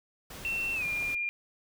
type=noise; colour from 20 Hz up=pink; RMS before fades=-44 dBFS; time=0.3-1.15 s; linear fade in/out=5 ms
type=tone with pitch glide; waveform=sine; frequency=2700 to 2405 Hz; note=E7 to D7; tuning=+41 to +41 cents; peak=-29 dBFS; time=0.45-1.29 s; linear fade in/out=0 ms; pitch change=-200 cents; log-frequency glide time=0.74-0.85 s
effects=none